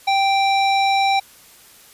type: tone with low-pass filter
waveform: square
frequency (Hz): 784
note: G5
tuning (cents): 0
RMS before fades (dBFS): -17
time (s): 0.07-1.2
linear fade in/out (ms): 10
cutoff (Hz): 4200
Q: 1.7
effects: white hiss -47 dBFS RMS until 1.93 s + resampled to 32000 Hz